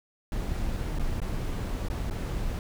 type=noise with dropouts; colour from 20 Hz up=brown; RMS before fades=-30 dBFS; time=0.32-2.59 s; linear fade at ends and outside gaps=1 ms; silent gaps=0.987-0.995 / 1.202-1.217 / 1.885-1.9 / 2.099-2.109 s; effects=none